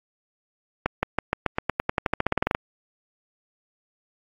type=accelerating click train; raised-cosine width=0.5 ms; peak=-6 dBFS; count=20; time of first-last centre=0.86-2.549 s; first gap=170 ms; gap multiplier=0.92; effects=AAC 32 kbps